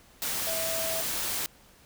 sine tone in noise, 653 Hz, E5, 17 cents flat, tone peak -33 dBFS, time 0.47-1.01 s, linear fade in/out 0 ms, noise white, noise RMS -31 dBFS, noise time 0.22-1.46 s, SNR -5 dB, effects pink hiss -57 dBFS RMS until 1.85 s

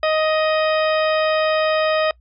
harmonic tone, 625 Hz, D#5, 8 cents sharp, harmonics 1 / 2 / 3 / 4 / 5 / 6 / 8, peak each -17 / -23 / -27 / -29 / -31 / -33 / -35 dBFS, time 0.03-2.11 s, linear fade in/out 2 ms, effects noise-tail reverb RT60 0.1 s tail -24 dB re dry + added 60 Hz sine -50 dBFS peak until 2.2 s

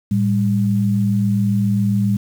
sine tone pair together, 111.87 / 199.2 Hz, A2 / G3, +29 / +28 cents, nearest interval minor seventh, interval 999 cents, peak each -18 / -16 dBFS, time 0.11-2.17 s, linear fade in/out 5 ms, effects 7-bit

